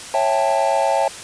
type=chord; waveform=triangle; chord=A dominant seventh; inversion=first; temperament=just; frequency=550 / 660 / 792 / 880 Hz; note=C#5 / E5 / G5 / A5; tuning=-14 / +2 / +18 / 0 cents; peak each=-19 dBFS; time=0.14-1.08 s; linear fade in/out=2 ms; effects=white hiss -34 dBFS RMS until 1.23 s + resampled to 22050 Hz